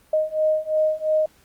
sine beating tone pair, 620 / 622.9 Hz, D#5 / D#5, -6 / +2 cents, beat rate 2.9 Hz, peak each -22 / -21 dBFS, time 0.13-1.26 s, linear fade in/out 5 ms, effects pink hiss -57 dBFS RMS until 1.44 s + Opus 32 kbps

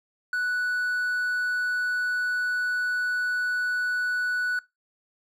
triangle tone, 1480 Hz, F#6, in tune, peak -22 dBFS, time 0.33-4.59 s, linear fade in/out 2 ms, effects noise-tail reverb RT60 0.2 s tail -20 dB re dry

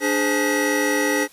square tone cluster, 293.6 / 417.4 / 519 / 840 / 1929 Hz, D4 / G#4 / C5 / G#5 / B6, 0 / +9 / -14 / +19 / -41 cents, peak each -24 / -26 / -26 / -32 / -24 dBFS, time 0-1.28 s, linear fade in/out 50 ms, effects white hiss -50 dBFS RMS until 1.32 s + resampled to 32000 Hz

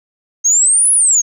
sine exponential two-way sweep, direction up then down, 6370 to 10548 to 6370 Hz, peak -7 dBFS, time 0.44-1.22 s, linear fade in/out 20 ms, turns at 0.92 s, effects tanh soft clip ceiling -4 dBFS

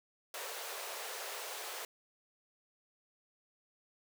pink high-pass noise, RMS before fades -43 dBFS, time 0.34-1.85 s, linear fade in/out 2 ms, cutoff 420 Hz, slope 48 dB/octave, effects none

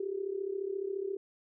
sine tone with amplitude modulation, 391 Hz, G4, 4 cents flat, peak -29 dBFS, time 0-1.17 s, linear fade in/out 5 ms, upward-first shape sine, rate 34.4 Hz, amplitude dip 80%, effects none

